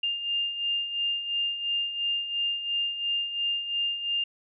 sine beating tone pair, 2804 / 2806.9 Hz, F7 / F7, +6 / +8 cents, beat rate 2.9 Hz, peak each -34 / -27 dBFS, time 0.03-4.24 s, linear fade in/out 5 ms, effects none

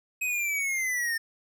square linear sweep, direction down, 2540 to 1800 Hz, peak -27 dBFS, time 0.21-1.18 s, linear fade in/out 10 ms, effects none

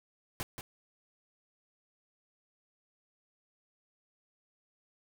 pink noise with echo, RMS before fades -37 dBFS, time 0.4-0.43 s, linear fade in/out 0 ms, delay 180 ms, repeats 1, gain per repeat -6 dB, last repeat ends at 0.61 s, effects none

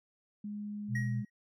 sine tone with pitch glide, 207.5 to 206.2 Hz, G#3 to G#3, -1 to -12 cents, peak -37 dBFS, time 0.44-1.25 s, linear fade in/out 5 ms, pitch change -11 cents, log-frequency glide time 0.81-1 s
sine tone, 122.1 Hz, B2, 19 cents flat, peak -31 dBFS, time 0.88-1.24 s, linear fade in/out 50 ms
triangle tone with exponential decay, 1894 Hz, A#6, 27 cents sharp, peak -31 dBFS, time 0.95-1.3 s, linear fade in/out 5 ms, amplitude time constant 75 ms
effects none

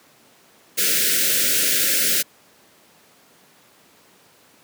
white band-stop noise, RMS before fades -19 dBFS, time 0.77-2.23 s, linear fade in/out 20 ms, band 590 to 1400 Hz, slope 96 dB/octave, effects pink hiss -53 dBFS RMS until 4.63 s + high-pass 200 Hz 12 dB/octave

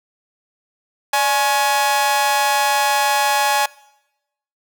sawtooth tone with amplitude modulation, 839 Hz, G#5, 17 cents sharp, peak -7 dBFS, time 1.13-3.66 s, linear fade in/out 5 ms, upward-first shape sine, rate 254 Hz, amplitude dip 85%, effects noise-tail reverb RT60 0.9 s tail -22 dB re dry

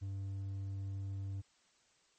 sine tone with hard clipping, 97.7 Hz, G2, 5 cents flat, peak -39 dBFS, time 0.01-1.42 s, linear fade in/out 20 ms, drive 3 dB, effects white hiss -71 dBFS RMS until 2.18 s + MP3 32 kbps

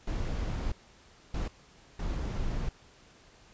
brown noise bursts at uneven times, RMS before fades -32 dBFS, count 3, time 0.07-0.72 / 1.34-1.48 / 1.99-2.69 s, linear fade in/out 5 ms, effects pink hiss -58 dBFS RMS until 3.53 s + resampled to 16000 Hz

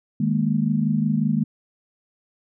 sine chord, D# suspended fourth, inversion none, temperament equal, 155.56 / 207.7 / 233.1 Hz, D#3 / G#3 / A#3, 0 / 0 / 0 cents, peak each -23 / -22 / -23 dBFS, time 0.2-1.44 s, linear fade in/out 5 ms, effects none

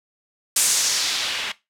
blue noise with low-pass filter sweep, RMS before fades -22 dBFS, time 0.56-1.52 s, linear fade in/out 5 ms, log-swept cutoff 9100 to 2500 Hz, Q 1.5, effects noise-tail reverb RT60 0.2 s tail -17 dB re dry

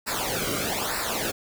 pink noise with flanger, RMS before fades -28 dBFS, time 0.06-1.32 s, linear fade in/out 20 ms, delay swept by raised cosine 0.31 to 1.17 ms, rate 1.1 Hz, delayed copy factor -0.8, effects none

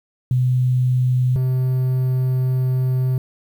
sine / triangle tone pair in turn, 126.4 / 128.83 Hz, B2 / C3, +41 / -26 cents, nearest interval unison, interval 33 cents, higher second, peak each -14 dBFS, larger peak neither, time 0.31-1.36 / 1.36-3.18 s, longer second, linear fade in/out 2 ms, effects 8-bit

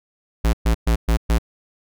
square tone bursts, 56.4 Hz, A1, 44 cents sharp, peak -15 dBFS, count 5, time 0.44-1.385 s, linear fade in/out 10 ms, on 93 ms, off 120 ms, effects none

